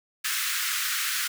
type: high-pass noise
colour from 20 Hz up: pink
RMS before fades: -28 dBFS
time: 0.24-1.28 s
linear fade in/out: 10 ms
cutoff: 1300 Hz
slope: 48 dB/octave
effects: none